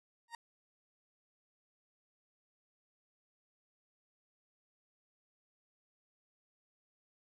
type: tone with exponential growth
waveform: 30% pulse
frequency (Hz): 932.3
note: A#5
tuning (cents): 0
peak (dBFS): -36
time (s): 0.28-0.35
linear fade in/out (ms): 2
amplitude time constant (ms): 15
effects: resampled to 24000 Hz